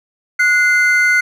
triangle tone pair together, 1463 / 2077 Hz, F#6 / C7, -20 / -13 cents, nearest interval tritone, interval 607 cents, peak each -11 dBFS, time 0.39-1.21 s, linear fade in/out 10 ms, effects none

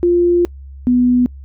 sine tone pair in turn, 349.2 / 247.4 Hz, F4 / B3, 0 / +3 cents, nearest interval tritone, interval 597 cents, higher first, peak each -9 dBFS, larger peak neither, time 0.03-0.45 / 0.87-1.26 s, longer first, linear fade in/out 0 ms, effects noise-tail reverb RT60 0.1 s tail -24 dB re dry + added 68 Hz sine -31 dBFS peak until 1.44 s

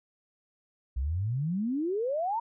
sine exponential sweep, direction up, 60.1 to 955 Hz, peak -27 dBFS, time 0.96-2.4 s, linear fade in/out 10 ms, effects none

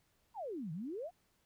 sine exponential two-way sweep, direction down then up, 987.8 to 149.4 to 757 Hz, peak -39 dBFS, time 0.34-1.11 s, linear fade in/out 50 ms, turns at 0.72 s, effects pink hiss -75 dBFS RMS until 1.45 s

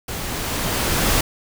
pink noise with level ramp, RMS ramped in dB -29 to -17 dBFS, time 0.08-1.21 s, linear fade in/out 5 ms, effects none

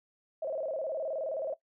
sine tone with vibrato, 587.3 Hz, D5, in tune, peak -31 dBFS, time 0.42-1.54 s, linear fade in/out 5 ms, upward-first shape square, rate 19 Hz, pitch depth 150 cents each way, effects noise-tail reverb RT60 0.1 s tail -17 dB re dry

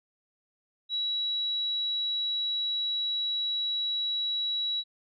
sine tone, 3900 Hz, B7, 23 cents flat, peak -27 dBFS, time 0.89-4.84 s, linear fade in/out 50 ms, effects none

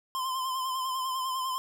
square tone with vibrato, 1038 Hz, C6, 14 cents flat, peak -30 dBFS, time 0.15-1.58 s, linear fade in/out 0 ms, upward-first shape triangle, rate 10 Hz, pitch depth 50 cents each way, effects none

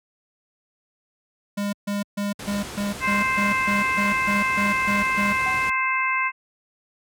square tone bursts, 203 Hz, G#3, 39 cents flat, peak -24 dBFS, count 13, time 1.57-5.33 s, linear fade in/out 10 ms, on 160 ms, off 140 ms
pink low-pass noise, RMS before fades -35 dBFS, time 2.39-5.7 s, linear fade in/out 5 ms, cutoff 11000 Hz, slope 24 dB/octave
harmonic tone, 523.3 Hz, C5, in tune, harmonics 2 / 3 / 4 / 5, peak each -24 / -29 / -24 / -28 dBFS, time 3-6.32 s, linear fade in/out 50 ms
triangle tone with exponential decay, 757 Hz, F#5, 39 cents sharp, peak -26 dBFS, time 5.46-5.85 s, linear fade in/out 5 ms, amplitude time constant 84 ms
effects high-pass 60 Hz 12 dB/octave

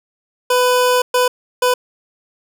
25% pulse tone bursts at uneven times, 498.8 Hz, B4, 17 cents sharp, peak -8 dBFS, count 3, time 0.5-1.02 / 1.14-1.28 / 1.62-1.74 s, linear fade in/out 5 ms, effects none

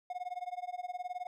triangle tone with tremolo, 722 Hz, F#5, 43 cents flat, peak -32 dBFS, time 0.1-1.27 s, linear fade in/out 2 ms, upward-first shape sine, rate 19 Hz, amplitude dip 95%, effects none

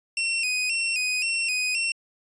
sawtooth tone with vibrato, 2604 Hz, E7, 22 cents flat, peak -20 dBFS, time 0.17-1.92 s, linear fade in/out 2 ms, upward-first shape square, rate 1.9 Hz, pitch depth 73 cents each way, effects resampled to 22050 Hz

